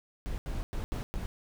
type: noise bursts at uneven times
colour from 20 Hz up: brown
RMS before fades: -34 dBFS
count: 5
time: 0.26-0.38 / 0.46-0.63 / 0.73-0.84 / 0.92-1.03 / 1.14-1.26 s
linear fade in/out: 0 ms
effects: none